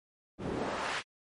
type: noise with band-pass filter sweep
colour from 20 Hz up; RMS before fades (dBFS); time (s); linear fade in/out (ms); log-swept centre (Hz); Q
pink; -35; 0.38-1.03; 50; 220 to 2200; 0.93
effects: MP3 48 kbps